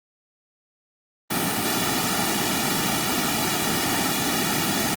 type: noise with comb filter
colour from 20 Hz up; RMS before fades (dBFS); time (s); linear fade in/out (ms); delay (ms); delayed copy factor
pink; -23; 1.3-4.95; 10; 1.9; -0.7
effects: high-pass 150 Hz 12 dB/octave + Opus 32 kbps